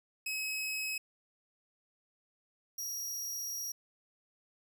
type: tone pair in turn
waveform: sawtooth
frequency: 2558 / 5688 Hz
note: D#7 / F8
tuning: +47 / +31 cents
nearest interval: octave + major second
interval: 1384 cents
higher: second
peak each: -31 / -34 dBFS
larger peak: first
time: 0.26-0.98 / 2.78-3.72 s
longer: second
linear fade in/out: 5 ms
effects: none